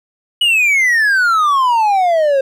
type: exponential sweep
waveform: triangle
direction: down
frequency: 2960 to 528 Hz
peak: -8 dBFS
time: 0.41-2.41 s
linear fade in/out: 5 ms
effects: none